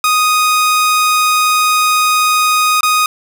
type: tone with dropouts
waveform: sawtooth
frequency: 1244.5 Hz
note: D#6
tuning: in tune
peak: -6 dBFS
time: 0.04-3.06 s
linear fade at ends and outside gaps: 2 ms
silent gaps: 2.808-2.831 s
effects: none